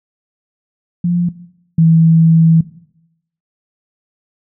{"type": "tone pair in turn", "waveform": "sine", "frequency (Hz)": [174.61, 163.25], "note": ["F3", "E3"], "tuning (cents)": [0, -17], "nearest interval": "minor second", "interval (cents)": 117, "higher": "first", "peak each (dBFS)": [-11, -6], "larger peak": "second", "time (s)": [[1.04, 1.29], [1.78, 2.61]], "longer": "second", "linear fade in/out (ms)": 5, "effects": ["noise-tail reverb RT60 0.8 s tail -17 dB re dry"]}